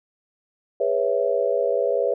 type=chord; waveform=sine; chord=C# minor seventh; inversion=second; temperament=equal with one note detuned; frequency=409.1 / 493.9 / 554.4 / 659.3 Hz; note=G#4 / B4 / C#5 / E5; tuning=-26 / 0 / 0 / 0 cents; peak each=-26 / -23 / -23 / -27 dBFS; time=0.8-2.14 s; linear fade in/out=5 ms; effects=none